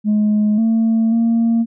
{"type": "tone with pitch steps", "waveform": "sine", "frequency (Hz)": [211, 224.9, 230.1], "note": ["G#3", "A3", "A#3"], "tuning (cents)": [28, 38, -22], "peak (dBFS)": -10, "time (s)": [0.04, 1.66], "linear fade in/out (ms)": 50, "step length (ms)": 540, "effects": ["tanh soft clip ceiling -10 dBFS"]}